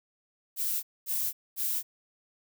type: noise bursts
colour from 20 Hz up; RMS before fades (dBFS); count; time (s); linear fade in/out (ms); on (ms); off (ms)
violet; -30; 3; 0.56-1.83; 50; 270; 230
effects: none